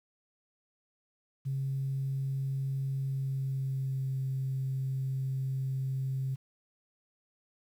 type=tone with pitch glide; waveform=sine; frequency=135.5 to 133.02 Hz; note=C#3 to C3; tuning=-39 to +29 cents; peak=-29 dBFS; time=1.45-6.36 s; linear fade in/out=20 ms; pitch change=-32 cents; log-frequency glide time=2.99-4.19 s; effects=tanh soft clip ceiling -25 dBFS + 10-bit